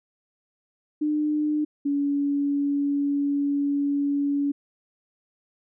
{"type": "tone pair in turn", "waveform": "sine", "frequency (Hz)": [301, 284.1], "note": ["D4", "C#4"], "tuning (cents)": [43, 43], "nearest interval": "minor second", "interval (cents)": 100, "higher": "first", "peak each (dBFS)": -21, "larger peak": "neither", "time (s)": [[1.01, 1.65], [1.85, 4.52]], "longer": "second", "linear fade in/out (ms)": 10, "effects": []}